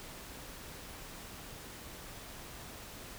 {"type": "silence", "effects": ["pink hiss -48 dBFS RMS until 3.18 s"]}